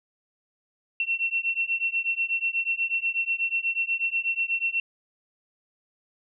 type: beating tone pair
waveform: sine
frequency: 2709 / 2717.2 Hz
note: E7 / F7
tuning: +47 / -48 cents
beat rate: 8.2 Hz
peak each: -27 dBFS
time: 1-4.8 s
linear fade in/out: 2 ms
effects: none